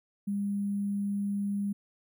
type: tone with sample-and-hold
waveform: sine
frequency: 201.3 Hz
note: G3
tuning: 46 cents sharp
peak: -28 dBFS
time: 0.27-1.73 s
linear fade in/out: 10 ms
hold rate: 11025 Hz
effects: none